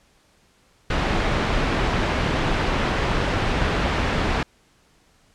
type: low-pass noise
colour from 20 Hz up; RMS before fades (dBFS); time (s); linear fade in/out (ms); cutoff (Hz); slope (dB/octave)
pink; -22; 0.9-4.43; 2; 2800; 12
effects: pink hiss -59 dBFS RMS until 5.34 s + low-pass 9000 Hz 12 dB/octave